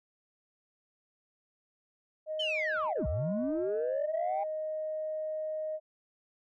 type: tone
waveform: sine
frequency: 622.3 Hz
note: D#5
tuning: in tune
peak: -32 dBFS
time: 2.26-5.8 s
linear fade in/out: 50 ms
type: linear two-way sweep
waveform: sine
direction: down then up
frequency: 3136 to 56 to 811 Hz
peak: -29 dBFS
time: 2.39-4.44 s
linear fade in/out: 10 ms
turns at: 3.07 s
effects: tanh soft clip ceiling -24 dBFS